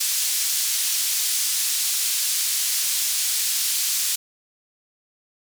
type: band-pass noise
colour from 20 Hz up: pink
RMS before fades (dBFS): -23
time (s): 0-4.16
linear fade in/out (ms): 10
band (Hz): 4900 to 14000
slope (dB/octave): 12
effects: none